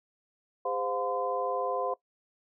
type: tone cluster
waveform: sine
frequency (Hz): 403.7 / 517 / 709 / 1023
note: G#4 / C5 / F5 / C6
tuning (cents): -49 / -21 / +26 / -39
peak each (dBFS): -37 / -32 / -34 / -34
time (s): 0.65-1.94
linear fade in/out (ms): 5
effects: noise-tail reverb RT60 0.1 s tail -19 dB re dry